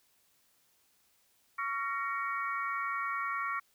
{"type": "harmonic tone with a mistuned harmonic", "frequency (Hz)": 374.1, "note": "F#4", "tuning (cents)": 19, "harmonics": [3, 4, 5, 6], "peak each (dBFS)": [-35, -37, -39, -41], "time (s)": [1.58, 3.6], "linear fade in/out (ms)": 10, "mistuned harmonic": 4, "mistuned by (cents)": -150, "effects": ["white hiss -70 dBFS RMS until 3.74 s"]}